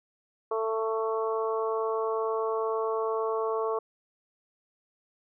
harmonic tone, 222.2 Hz, A3, 17 cents sharp, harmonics 2 / 3 / 4 / 5 / 6, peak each -28 / -35 / -37 / -33 / -45 dBFS, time 0.51-3.79 s, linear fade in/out 5 ms, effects none

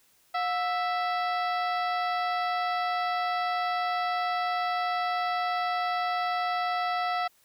harmonic tone with a mistuned harmonic, 659.3 Hz, E5, in tune, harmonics 1 / 2 / 3 / 4 / 5 / 6 / 7 / 8, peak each -28 / -31 / -36 / -43 / -44 / -44 / -45 / -49 dBFS, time 0.34-7.28 s, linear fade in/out 10 ms, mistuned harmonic 1, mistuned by +150 cents, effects white hiss -64 dBFS RMS until 7.44 s

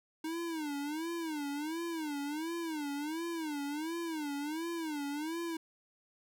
square tone with vibrato, 310.4 Hz, D#4, 4 cents flat, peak -36 dBFS, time 0.24-5.57 s, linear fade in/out 5 ms, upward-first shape sine, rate 1.4 Hz, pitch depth 160 cents each way, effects none

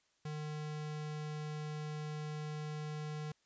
square tone, 151.7 Hz, D#3, 44 cents flat, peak -40 dBFS, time 0.25-3.32 s, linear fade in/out 5 ms, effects white hiss -75 dBFS RMS until 3.45 s + resampled to 16000 Hz

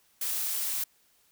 blue noise, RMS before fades -31 dBFS, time 0.21-0.84 s, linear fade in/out 5 ms, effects white hiss -66 dBFS RMS until 1.31 s

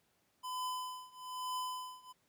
square tone with tremolo, 1010 Hz, B5, 39 cents sharp, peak -36 dBFS, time 0.43-2.13 s, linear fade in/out 20 ms, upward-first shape triangle, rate 1.1 Hz, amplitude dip 95%, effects pink hiss -75 dBFS RMS until 2.28 s + high-pass 100 Hz 12 dB/octave

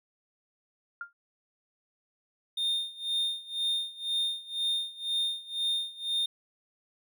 sine tone with exponential decay, 1400 Hz, F6, 4 cents sharp, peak -31 dBFS, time 1.01-1.13 s, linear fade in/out 2 ms, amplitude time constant 24 ms
triangle tone with tremolo, 3645 Hz, A#7, 40 cents flat, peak -24 dBFS, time 2.57-6.26 s, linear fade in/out 5 ms, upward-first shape sine, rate 2 Hz, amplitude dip 90%
effects none

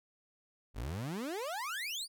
30% pulse exponential sweep, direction up, 45.28 to 4941 Hz, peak -34 dBFS, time 0.74-2.08 s, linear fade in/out 50 ms, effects none

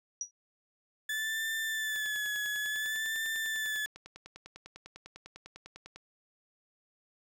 sine tone with exponential decay, 5800 Hz, F#8, 35 cents flat, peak -29 dBFS, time 0.21-0.31 s, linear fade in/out 2 ms, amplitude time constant 21 ms
35% pulse tone with vibrato, 1737 Hz, A6, 23 cents flat, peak -30 dBFS, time 1.09-3.86 s, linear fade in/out 5 ms, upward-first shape sine, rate 0.57 Hz, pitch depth 45 cents each way
click train, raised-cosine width 0.2 ms, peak -30 dBFS, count 41, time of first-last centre 1.96-5.96 s, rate 10 Hz
effects none

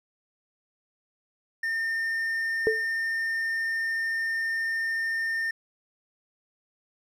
triangle tone, 1813 Hz, A#6, 49 cents flat, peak -24 dBFS, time 1.63-5.51 s, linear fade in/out 5 ms
sine tone with exponential decay, 440 Hz, A4, in tune, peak -16 dBFS, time 2.67-2.85 s, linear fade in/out 0 ms, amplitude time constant 39 ms
effects none

